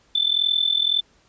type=tone with amplitude modulation; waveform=sine; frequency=3526 Hz; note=A7; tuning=3 cents sharp; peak=-14 dBFS; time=0.15-1.01 s; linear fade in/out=5 ms; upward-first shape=sine; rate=41.8 Hz; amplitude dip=85%; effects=pink hiss -59 dBFS RMS until 1.28 s + resampled to 16000 Hz

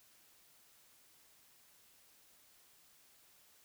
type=silence; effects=white hiss -66 dBFS RMS until 3.64 s

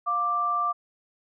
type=tone pair together; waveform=sine; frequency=704.8 / 1177 Hz; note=F5 / D6; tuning=+16 / +3 cents; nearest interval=major sixth; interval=887 cents; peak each=-32 / -23 dBFS; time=0.06-0.73 s; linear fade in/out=20 ms; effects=none

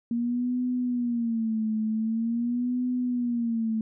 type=tone with vibrato; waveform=sine; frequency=233.1 Hz; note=A#3; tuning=in tune; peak=-24 dBFS; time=0.11-3.81 s; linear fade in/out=2 ms; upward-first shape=sine; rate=0.45 Hz; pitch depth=120 cents each way; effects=none

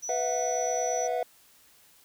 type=tone; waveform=sine; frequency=5920 Hz; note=F#8; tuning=in tune; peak=-33 dBFS; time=0.02-1.08 s; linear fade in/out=20 ms
type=chord; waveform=triangle; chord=B suspended fourth; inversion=none; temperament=equal with one note detuned; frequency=493.9 / 659.3 / 728.1 Hz; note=B4 / E5 / F#5; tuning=0 / 0 / -28 cents; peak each=-29 dBFS; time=0.09-1.23 s; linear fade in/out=2 ms
effects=white hiss -59 dBFS RMS until 2.04 s

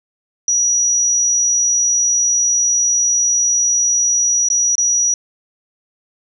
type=tone with dropouts; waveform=sine; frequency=5820 Hz; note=F#8; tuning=29 cents flat; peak=-12 dBFS; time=0.48-5.14 s; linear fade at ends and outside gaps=2 ms; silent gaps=4.487-4.501 / 4.754-4.78 s; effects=none

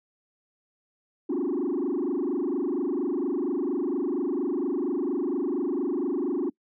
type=tone with frequency modulation; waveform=sine; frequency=318.8 Hz; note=D#4; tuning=42 cents sharp; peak=-22 dBFS; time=1.29-6.5 s; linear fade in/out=10 ms; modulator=24.3 Hz; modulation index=2.6; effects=noise-tail reverb RT60 0.1 s tail -25 dB re dry + tanh soft clip ceiling -23 dBFS

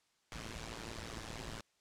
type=noise with amplitude modulation; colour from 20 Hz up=pink; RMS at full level=-41 dBFS; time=0.32-1.61 s; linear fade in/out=0 ms; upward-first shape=sine; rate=113 Hz; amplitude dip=95%; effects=white hiss -75 dBFS RMS until 1.8 s + low-pass 7000 Hz 12 dB/octave

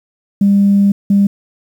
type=tone pair in turn; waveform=sine; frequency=200 / 200 Hz; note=G3 / G3; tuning=+35 / +35 cents; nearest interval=unison; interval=0 cents; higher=neither; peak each=-6 dBFS; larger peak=neither; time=0.41-0.92 / 1.1-1.27 s; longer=first; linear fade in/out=5 ms; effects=tanh soft clip ceiling -2 dBFS + 7-bit

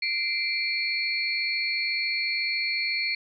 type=tone cluster; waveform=sine; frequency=2082 / 2348 / 4346 Hz; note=C7 / D7 / C#8; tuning=-9 / -1 / -35 cents; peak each=-31 / -28 / -29 dBFS; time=0.02-3.15 s; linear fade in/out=5 ms; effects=none

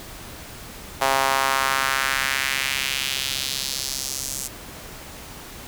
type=tone with high-pass filter sweep; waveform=sawtooth; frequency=135 Hz; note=C#3; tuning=45 cents flat; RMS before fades=-24 dBFS; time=1.01-4.48 s; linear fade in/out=10 ms; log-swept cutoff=760 to 7300 Hz; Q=1.7; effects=pink hiss -39 dBFS RMS until 5.67 s

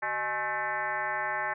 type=tone with frequency modulation; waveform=sine; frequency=1313 Hz; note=E6; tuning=7 cents flat; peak=-28 dBFS; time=0.02-1.54 s; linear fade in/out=10 ms; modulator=233 Hz; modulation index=2.9; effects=none

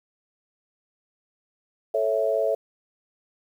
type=chord; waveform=sine; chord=A major; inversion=none; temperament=equal; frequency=440 / 554.4 / 659.3 Hz; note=A4 / C#5 / E5; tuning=0 / 0 / 0 cents; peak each=-26 / -25 / -24 dBFS; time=1.94-2.55 s; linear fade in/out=5 ms; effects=9-bit

